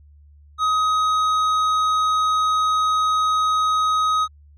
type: tone with tanh clipping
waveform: sine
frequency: 1260 Hz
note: D#6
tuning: 21 cents sharp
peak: -18 dBFS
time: 0.58-4.28 s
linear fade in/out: 50 ms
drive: 9 dB
effects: added 73 Hz sine -46 dBFS peak until 4.57 s